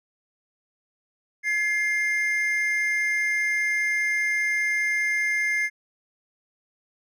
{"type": "tone pair together", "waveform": "triangle", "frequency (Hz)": [1706, 2105], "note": ["G#6", "C7"], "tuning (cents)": [46, 10], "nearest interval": "major third", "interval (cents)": 364, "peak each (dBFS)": [-26, -21], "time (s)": [1.43, 5.7], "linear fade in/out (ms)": 50, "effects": []}